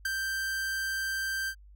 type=tone with ADSR envelope; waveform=45% pulse; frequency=1568 Hz; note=G6; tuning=in tune; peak=-26 dBFS; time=0.05-1.55 s; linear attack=5 ms; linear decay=16 ms; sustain=-4 dB; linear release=70 ms; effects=added 50 Hz sine -50 dBFS peak until 1.75 s